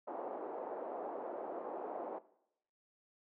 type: band-pass noise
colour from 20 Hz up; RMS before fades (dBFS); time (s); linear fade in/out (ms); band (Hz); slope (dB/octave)
white; -43; 0.07-2.19; 10; 340 to 780; 24
effects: noise-tail reverb RT60 0.8 s tail -19 dB re dry